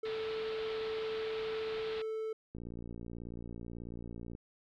triangle tone, 440 Hz, A4, in tune, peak -33 dBFS, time 0.03-2.33 s, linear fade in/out 5 ms
white low-pass noise, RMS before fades -47 dBFS, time 0.05-2.02 s, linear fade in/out 5 ms, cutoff 4100 Hz, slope 48 dB/octave
click train, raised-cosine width 3 ms, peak -32 dBFS, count 106, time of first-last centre 2.55-4.351 s, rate 58.3 Hz
effects none

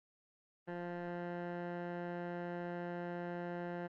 15% pulse tone with low-pass filter, 174.61 Hz, F3, in tune, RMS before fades -42 dBFS, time 0.67-3.88 s, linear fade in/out 20 ms, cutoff 1500 Hz, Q 1.3, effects Opus 24 kbps

